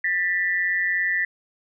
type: tone pair together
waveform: sine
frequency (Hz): 1782 / 1965.1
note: A6 / B6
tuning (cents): +22 / -9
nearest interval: major second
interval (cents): 169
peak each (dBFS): -23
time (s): 0.04-1.25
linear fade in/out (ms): 5
effects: none